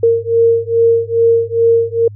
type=beating tone pair; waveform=sine; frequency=460 / 462.4 Hz; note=A#4 / A#4; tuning=-23 / -14 cents; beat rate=2.4 Hz; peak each=-12 dBFS; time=0.03-2.08 s; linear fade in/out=5 ms; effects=added 103 Hz sine -29 dBFS peak until 2.15 s